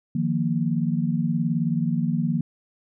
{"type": "chord", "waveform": "sine", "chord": "Eb suspended second", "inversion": "none", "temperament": "equal", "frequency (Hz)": [155.56, 174.61, 233.1], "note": ["Eb3", "F3", "Bb3"], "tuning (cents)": [0, 0, 0], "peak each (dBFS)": -25, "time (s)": [0.15, 2.41], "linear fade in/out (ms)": 5, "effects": []}